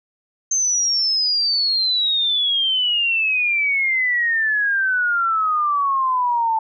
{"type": "exponential sweep", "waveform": "sine", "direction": "down", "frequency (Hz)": [6330, 880], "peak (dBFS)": -16, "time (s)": [0.51, 6.59], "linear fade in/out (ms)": 5, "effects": []}